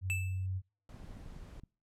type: tone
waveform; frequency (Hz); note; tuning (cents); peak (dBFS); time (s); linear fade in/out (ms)
sine; 94; F#2; +28; -33; 0.01-0.62; 50
type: tone with exponential decay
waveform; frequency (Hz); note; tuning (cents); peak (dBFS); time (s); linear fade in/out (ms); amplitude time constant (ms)
square; 2637; E7; 0; -31; 0.1-0.46; 0; 77
type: noise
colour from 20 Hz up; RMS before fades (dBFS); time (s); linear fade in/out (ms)
brown; -49; 0.89-1.6; 2
type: clicks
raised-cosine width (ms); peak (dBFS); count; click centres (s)
5; -38; 8; 0.944 / 1.045 / 1.108 / 1.17 / 1.262 / 1.324 / 1.365 / 1.636
effects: noise-tail reverb RT60 0.4 s tail -25 dB re dry + low-pass 12000 Hz 12 dB/octave